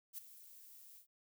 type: noise with ADSR envelope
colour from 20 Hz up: violet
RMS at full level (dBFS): -43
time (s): 0.13-1.07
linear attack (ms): 52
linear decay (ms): 4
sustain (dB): -15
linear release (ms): 100
effects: none